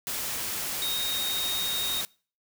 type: tone in noise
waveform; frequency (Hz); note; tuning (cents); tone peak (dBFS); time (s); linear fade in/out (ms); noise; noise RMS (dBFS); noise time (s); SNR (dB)
sine; 3729; A#7; 0; -28; 0.82-2.01; 0; white; -32; 0.07-2.05; +1
effects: noise-tail reverb RT60 0.4 s tail -24 dB re dry